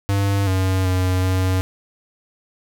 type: tone with pitch steps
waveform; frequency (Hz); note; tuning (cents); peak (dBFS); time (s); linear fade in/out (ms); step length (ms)
square; 99.4 / 94.1 / 92.3 / 93.2; G2 / F#2 / F#2 / F#2; +25 / +30 / -4 / +13; -17; 0.09-1.61; 0; 380
effects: none